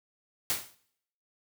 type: noise with exponential decay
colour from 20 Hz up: white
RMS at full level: -26 dBFS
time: 0.5-0.75 s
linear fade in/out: 0 ms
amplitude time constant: 54 ms
effects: noise-tail reverb RT60 0.7 s tail -20 dB re dry